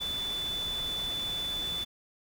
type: tone in noise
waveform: sine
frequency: 3489 Hz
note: A7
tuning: 15 cents flat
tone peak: -31 dBFS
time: 0-1.85 s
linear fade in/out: 20 ms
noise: pink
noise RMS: -42 dBFS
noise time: 0-1.85 s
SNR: +8 dB
effects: none